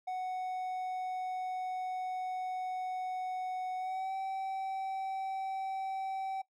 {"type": "tone with pitch glide", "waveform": "triangle", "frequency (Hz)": [741, 769.4], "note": ["F#5", "G5"], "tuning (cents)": [2, -33], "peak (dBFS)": -32, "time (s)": [0.07, 6.42], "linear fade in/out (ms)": 10, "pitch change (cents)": 65, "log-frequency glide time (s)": [3.78, 4.14], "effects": ["noise-tail reverb RT60 0.1 s tail -19 dB re dry"]}